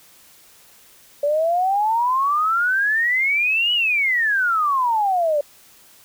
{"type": "exponential two-way sweep", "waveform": "sine", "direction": "up then down", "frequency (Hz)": [568, 2960, 568], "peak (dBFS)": -16, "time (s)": [1.23, 5.41], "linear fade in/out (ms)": 5, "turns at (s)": 3.73, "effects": ["white hiss -50 dBFS RMS until 6.04 s"]}